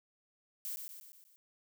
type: noise with echo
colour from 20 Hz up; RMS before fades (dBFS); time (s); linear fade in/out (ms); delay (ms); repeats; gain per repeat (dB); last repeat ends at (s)
violet; -40; 0.65-0.76; 0; 120; 5; -5; 1.36
effects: none